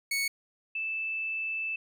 sawtooth / sine tone pair in turn, 2217 / 2636 Hz, C#7 / E7, 0 / -1 cents, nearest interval minor third, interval 299 cents, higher second, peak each -24 / -30 dBFS, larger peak first, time 0.11-0.28 / 0.75-1.76 s, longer second, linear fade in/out 5 ms, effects none

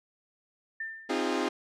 sine tone with exponential decay, 1792 Hz, A6, 31 cents sharp, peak -31 dBFS, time 0.8-1.4 s, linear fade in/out 5 ms, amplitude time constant 130 ms
sawtooth chord, F minor seventh, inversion second, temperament equal with one note detuned, 261.6 / 311.1 / 349.2 / 408.4 Hz, C4 / Eb4 / F4 / Ab4, 0 / 0 / 0 / -29 cents, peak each -29 dBFS, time 1.09-1.49 s, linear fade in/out 10 ms
effects low-pass 6000 Hz 12 dB/octave

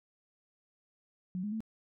sine tone with pitch steps, 183.2 / 208.5 / 221.1 Hz, F#3 / G#3 / A3, -17 / +7 / +9 cents, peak -33 dBFS, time 1.35-1.605 s, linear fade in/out 0 ms, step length 85 ms, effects none

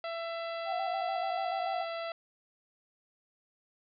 harmonic tone, 668 Hz, E5, 23 cents sharp, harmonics 1 / 2 / 3 / 4 / 5 / 6 / 7, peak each -36 / -42 / -46 / -48 / -50 / -52 / -53 dBFS, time 0.04-2.12 s, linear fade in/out 2 ms
sine tone with vibrato, 745 Hz, F#5, 12 cents sharp, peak -32 dBFS, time 0.65-1.86 s, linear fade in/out 50 ms, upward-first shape square, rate 6.9 Hz, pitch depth 60 cents each way
effects none

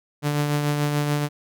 sawtooth tone with tremolo, 146.83 Hz, D3, in tune, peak -15 dBFS, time 0.22-1.29 s, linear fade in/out 50 ms, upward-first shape triangle, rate 6.9 Hz, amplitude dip 40%, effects none

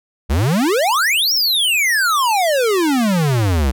square exponential two-way sweep, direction up then down, 61.7 to 5700 to 61.7 Hz, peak -14 dBFS, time 0.29-3.72 s, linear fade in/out 20 ms, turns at 1.33 s, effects none

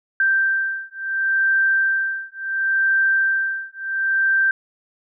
sine beating tone pair, 1568 / 1568.71 Hz, G6 / G6, 0 / +1 cents, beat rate 0.71 Hz, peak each -20 dBFS, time 0.2-4.51 s, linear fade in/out 2 ms, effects none

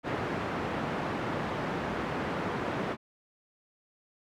pink band-pass noise, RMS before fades -33 dBFS, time 0.03-2.97 s, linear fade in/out 50 ms, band 140 to 1700 Hz, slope 12 dB/octave, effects none

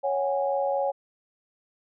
sine chord, C# suspended fourth, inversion none, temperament equal with one note detuned, 554.4 / 740 / 823.9 Hz, C#5 / F#5 / G#5, 0 / 0 / -14 cents, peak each -25 / -31 / -29 dBFS, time 0.03-0.92 s, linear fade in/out 20 ms, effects none

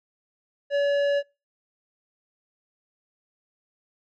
sine tone with tanh clipping, 569 Hz, C#5, 45 cents sharp, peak -22 dBFS, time 0.7-1.23 s, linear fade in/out 50 ms, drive 12 dB, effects noise-tail reverb RT60 0.3 s tail -26 dB re dry

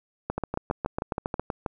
two click trains, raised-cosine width 1 ms, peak -13 / -14 dBFS, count 9 / 9, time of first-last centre 0.3-1.396 / 0.38-1.662 s, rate 7.3 / 6.24 Hz, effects none

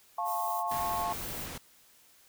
sine chord, F augmented, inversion none, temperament just, 698.5 / 873.1 / 1091.3 Hz, F5 / A5 / C#6, 0 / -14 / -27 cents, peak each -34 dBFS, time 0.18-1.13 s, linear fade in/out 5 ms
violet noise bursts, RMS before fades -41 dBFS, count 3, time 0.24-1.486 s, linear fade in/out 50 ms, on 400 ms, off 23 ms
pink noise, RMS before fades -41 dBFS, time 0.71-1.58 s, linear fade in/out 5 ms
effects white hiss -61 dBFS RMS until 2.28 s

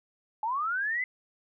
sine linear sweep, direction up, 838 to 2061 Hz, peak -27 dBFS, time 0.43-1.04 s, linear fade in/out 2 ms, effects none

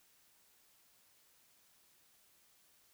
silence, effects white hiss -69 dBFS RMS until 2.93 s

